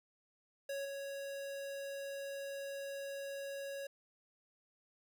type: tone with level steps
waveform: square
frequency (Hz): 554.4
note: C#5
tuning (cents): 0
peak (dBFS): -39 / -42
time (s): 0.69-3.87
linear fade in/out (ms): 5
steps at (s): 0.85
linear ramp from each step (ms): 2
effects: none